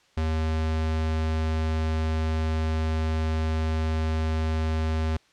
square tone, 79.3 Hz, D#2, 33 cents sharp, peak -24 dBFS, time 0.17-5.17 s, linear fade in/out 5 ms, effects white hiss -61 dBFS RMS until 5.32 s + low-pass 5000 Hz 12 dB/octave

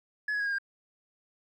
sine tone with pitch steps, 1700 / 1674.7 / 1649.7 / 1625.1 / 1600.9 Hz, G#6 / G#6 / G#6 / G#6 / G6, +40 / +14 / -12 / -38 / +36 cents, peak -25 dBFS, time 0.28-0.585 s, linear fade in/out 5 ms, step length 61 ms, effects tanh soft clip ceiling -27 dBFS + 11-bit

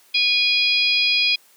harmonic tone with a mistuned harmonic, 820 Hz, G#5, 22 cents flat, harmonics 3 / 4 / 5 / 6, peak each -19 / -21 / -25 / -22 dBFS, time 0.14-1.36 s, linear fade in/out 10 ms, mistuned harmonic 4, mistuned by +17 cents, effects white hiss -54 dBFS RMS until 1.56 s + high-pass 300 Hz 12 dB/octave

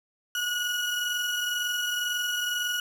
35% pulse tone pair together, 1451 / 2924 Hz, F#6 / F#7, -34 / -21 cents, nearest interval octave, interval 1213 cents, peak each -27 / -29 dBFS, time 0.35-2.8 s, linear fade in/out 2 ms, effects none

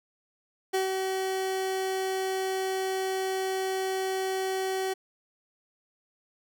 30% pulse tone with ADSR envelope, 380 Hz, F#4, 46 cents sharp, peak -21 dBFS, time 0.73-4.94 s, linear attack 16 ms, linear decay 130 ms, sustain -4 dB, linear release 13 ms, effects none

